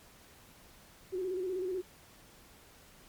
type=tone with vibrato; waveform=sine; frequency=370 Hz; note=F#4; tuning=in tune; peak=-32 dBFS; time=1.12-1.82 s; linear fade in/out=20 ms; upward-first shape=square; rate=16 Hz; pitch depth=51 cents each way; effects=pink hiss -58 dBFS RMS until 3.08 s + MP3 96 kbps